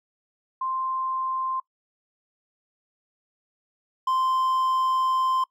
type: tone pair in turn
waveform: sine / triangle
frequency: 1046.5 / 1041.3 Hz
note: C6 / C6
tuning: 0 / -9 cents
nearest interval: unison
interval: 9 cents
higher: first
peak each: -25 / -19 dBFS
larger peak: second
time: 0.61-1.6 / 4.07-5.44 s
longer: second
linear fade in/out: 5 ms
effects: noise-tail reverb RT60 0.1 s tail -22 dB re dry